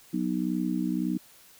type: harmonic tone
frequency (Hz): 61.74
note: B1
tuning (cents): 0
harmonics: 3 / 4 / 5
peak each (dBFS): -30 / -30 / -30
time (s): 0.13-1.18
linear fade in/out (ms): 10
effects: white hiss -55 dBFS RMS until 1.59 s

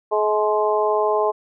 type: harmonic tone with a mistuned harmonic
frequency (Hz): 212.5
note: G#3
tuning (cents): +40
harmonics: 2 / 3 / 4 / 5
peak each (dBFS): -20 / -22 / -23 / -24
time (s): 0.11-1.32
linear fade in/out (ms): 20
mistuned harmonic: 5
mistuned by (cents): -27
effects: none

